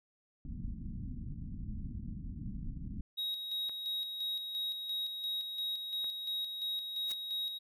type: low-pass noise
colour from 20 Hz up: pink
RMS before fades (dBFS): -41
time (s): 0.45-3.01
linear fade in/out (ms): 2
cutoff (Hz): 260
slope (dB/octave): 48
type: tone with tremolo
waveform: triangle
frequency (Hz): 3795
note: A#7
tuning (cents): +30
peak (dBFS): -32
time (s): 3.17-7.59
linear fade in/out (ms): 20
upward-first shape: square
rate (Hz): 2.9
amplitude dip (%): 45
type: clicks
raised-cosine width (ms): 0.5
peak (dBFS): -38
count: 2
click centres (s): 3.695 / 6.044
type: noise with exponential growth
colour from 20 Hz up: white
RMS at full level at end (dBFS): -40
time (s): 7.05-7.12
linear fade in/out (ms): 2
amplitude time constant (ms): 15
effects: none